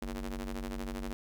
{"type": "ring-modulated tone", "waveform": "sawtooth", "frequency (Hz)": 96.2, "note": "G2", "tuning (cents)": -32, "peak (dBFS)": -29, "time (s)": [0.02, 1.13], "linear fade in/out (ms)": 0, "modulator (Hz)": 138, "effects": ["11-bit"]}